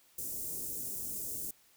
white band-stop noise, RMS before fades -39 dBFS, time 0.18-1.51 s, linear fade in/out 5 ms, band 470 to 7000 Hz, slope 24 dB/octave, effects white hiss -65 dBFS RMS until 1.76 s

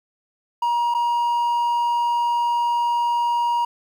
triangle tone with dropouts, 950 Hz, A#5, 33 cents sharp, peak -16 dBFS, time 0.62-3.65 s, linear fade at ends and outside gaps 5 ms, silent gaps 0.941-0.947 s, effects 9-bit

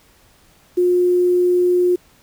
sine tone with quantisation, 357.6 Hz, F4, 41 cents sharp, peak -12 dBFS, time 0.77-1.96 s, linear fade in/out 10 ms, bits 7, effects pink hiss -53 dBFS RMS until 2.22 s

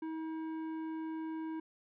triangle tone with tanh clipping, 319.5 Hz, D#4, 46 cents sharp, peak -39 dBFS, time 0.02-1.6 s, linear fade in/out 5 ms, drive 15 dB, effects none

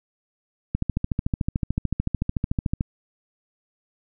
click train, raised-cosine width 5 ms, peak -10 dBFS, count 29, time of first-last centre 0.75-2.809 s, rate 13.6 Hz, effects none

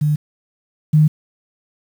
sine tone pair in turn, 150 / 153.33 Hz, D3 / D#3, +37 / -25 cents, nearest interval unison, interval 38 cents, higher second, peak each -13 / -8 dBFS, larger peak second, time 0.01-0.16 / 0.93-1.08 s, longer neither, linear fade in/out 10 ms, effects 7-bit

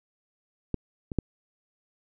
clicks, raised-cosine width 3 ms, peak -14 / -21 / -11 dBFS, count 3, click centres 0.743 / 1.118 / 1.187 s, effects none

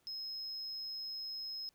sine tone, 5140 Hz, E8, 45 cents flat, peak -38 dBFS, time 0.07-1.69 s, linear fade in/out 0 ms, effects tanh soft clip ceiling -38 dBFS + pink hiss -74 dBFS RMS until 1.74 s

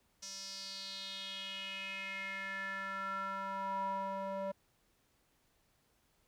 square tone with band-pass filter sweep, 194.3 Hz, G3, 15 cents flat, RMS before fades -41 dBFS, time 0.22-4.52 s, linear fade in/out 10 ms, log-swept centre 5800 to 690 Hz, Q 4.9, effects pink hiss -74 dBFS RMS until 6.27 s

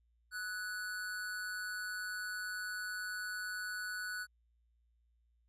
square tone with amplitude modulation, 1480 Hz, F#6, in tune, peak -37 dBFS, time 0.31-4.27 s, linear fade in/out 50 ms, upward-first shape sine, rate 191 Hz, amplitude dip 50%, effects added 58 Hz sine -70 dBFS peak until 5.48 s + resampled to 32000 Hz

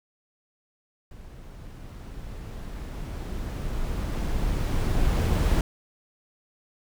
brown noise with level ramp, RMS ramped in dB -44 to -20 dBFS, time 1.11-5.61 s, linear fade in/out 2 ms, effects none

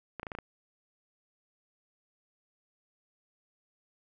clicks, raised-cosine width 0.5 ms, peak -23 dBFS, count 6, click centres 0.197 / 0.231 / 0.268 / 0.318 / 0.351 / 0.387 s, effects none

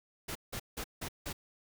pink noise bursts, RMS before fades -39 dBFS, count 5, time 0.28-1.33 s, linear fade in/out 10 ms, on 74 ms, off 170 ms, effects none

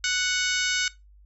harmonic tone with a mistuned harmonic, 740 Hz, F#5, in tune, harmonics 2 / 3 / 4 / 5 / 6 / 7 / 8 / 9 / 10, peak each -28 / -30 / -31 / -32 / -33 / -33 / -34 / -35 / -35 dBFS, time 0.04-0.88 s, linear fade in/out 2 ms, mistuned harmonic 9, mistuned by -63 cents, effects noise-tail reverb RT60 0.2 s tail -19 dB re dry + added 50 Hz sine -50 dBFS peak until 1.25 s

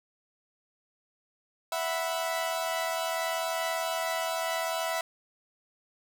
sawtooth chord, E suspended second, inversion none, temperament equal, 659.3 / 740 / 987.8 Hz, E5 / F#5 / B5, 0 / 0 / 0 cents, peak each -27 / -32 / -32 dBFS, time 1.72-5.01 s, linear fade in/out 2 ms, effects none

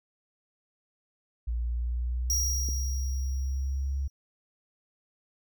sine linear sweep, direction up, 58.27 to 68.7 Hz, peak -27 dBFS, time 1.47-4.08 s, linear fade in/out 10 ms
45% pulse tone with exponential decay, 5690 Hz, F8, 31 cents sharp, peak -25 dBFS, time 2.3-4.1 s, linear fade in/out 1 ms, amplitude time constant 390 ms
click, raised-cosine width 3 ms, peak -27 dBFS, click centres 2.688 s
effects none

